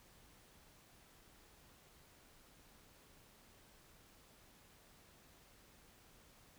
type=silence; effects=pink hiss -65 dBFS RMS until 6.58 s